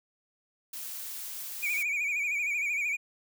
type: noise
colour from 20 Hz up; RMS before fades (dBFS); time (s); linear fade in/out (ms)
blue; -39; 0.73-1.83; 5
type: tone with vibrato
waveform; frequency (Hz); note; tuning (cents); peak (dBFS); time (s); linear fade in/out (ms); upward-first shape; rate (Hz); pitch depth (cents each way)
triangle; 2349; D7; 0; -26; 1.62-2.97; 20; sine; 13; 88
effects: none